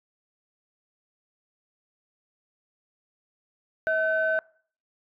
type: tone pair together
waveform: sine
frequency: 641 / 1524.6 Hz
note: E5 / G6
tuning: -49 / -49 cents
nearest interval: octave + minor third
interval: 1500 cents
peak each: -24 dBFS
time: 3.87-4.39 s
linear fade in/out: 0 ms
effects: noise-tail reverb RT60 0.5 s tail -23 dB re dry + tanh soft clip ceiling -14 dBFS